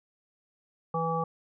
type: harmonic tone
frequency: 164.3 Hz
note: E3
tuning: 5 cents flat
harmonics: 1 / 3 / 5 / 7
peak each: -32 / -32 / -32 / -32 dBFS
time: 0.94-1.24 s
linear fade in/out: 5 ms
effects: none